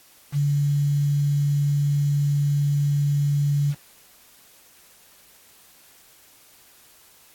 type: tone with quantisation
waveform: sine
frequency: 143.7 Hz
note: D3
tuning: 37 cents flat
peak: -18 dBFS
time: 0.32-3.75 s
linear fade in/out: 50 ms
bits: 7
effects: white hiss -53 dBFS RMS until 7.34 s + AAC 64 kbps